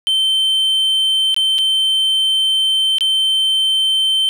triangle tone with dropouts, 3100 Hz, G7, 20 cents flat, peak -11 dBFS, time 0.07-4.29 s, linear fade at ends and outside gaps 0 ms, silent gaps 1.344-1.364 / 1.583-1.587 / 2.984-3.008 s, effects none

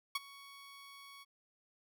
15% pulse tone with ADSR envelope, 1115 Hz, C#6, 10 cents sharp, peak -25 dBFS, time 0.15-1.25 s, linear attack 6 ms, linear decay 27 ms, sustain -21 dB, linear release 29 ms, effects none

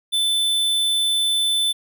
square tone, 3520 Hz, A7, in tune, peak -18 dBFS, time 0.12-1.73 s, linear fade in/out 20 ms, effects none

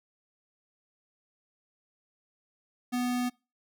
square tone, 246.9 Hz, B3, in tune, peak -28 dBFS, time 2.92-3.3 s, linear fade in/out 20 ms, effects noise-tail reverb RT60 0.3 s tail -25 dB re dry

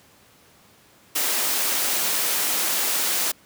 white high-pass noise, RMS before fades -23 dBFS, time 1.15-3.32 s, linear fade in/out 10 ms, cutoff 240 Hz, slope 12 dB/octave, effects pink hiss -54 dBFS RMS until 3.45 s + high-pass 100 Hz 12 dB/octave

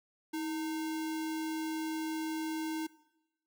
sine tone with sample-and-hold, 318 Hz, D#4, 38 cents sharp, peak -33 dBFS, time 0.33-2.87 s, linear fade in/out 10 ms, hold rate 1225 Hz, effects noise-tail reverb RT60 0.9 s tail -19 dB re dry

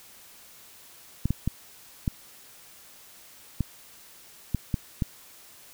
clicks, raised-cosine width 5 ms, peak -12 dBFS, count 8, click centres 1.256 / 1.306 / 1.476 / 2.078 / 3.607 / 4.547 / 4.742 / 5.022 s, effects white hiss -51 dBFS RMS until 5.73 s

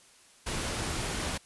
pink noise, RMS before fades -33 dBFS, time 0.46-1.38 s, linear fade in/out 10 ms, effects white hiss -58 dBFS RMS until 1.45 s + resampled to 24000 Hz

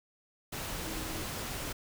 sine tone in noise, 320 Hz, D#4, 49 cents sharp, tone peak -44 dBFS, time 0.84-1.22 s, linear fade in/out 10 ms, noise pink, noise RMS -38 dBFS, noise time 0.52-1.73 s, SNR -9 dB, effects none

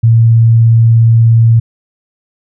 sine tone, 114.6 Hz, A#2, 29 cents flat, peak -3 dBFS, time 0.03-1.6 s, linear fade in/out 10 ms, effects none

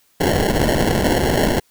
white noise with sample-and-hold, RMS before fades -17 dBFS, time 0.2-1.6 s, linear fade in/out 10 ms, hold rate 1225 Hz, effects white hiss -59 dBFS RMS until 1.7 s

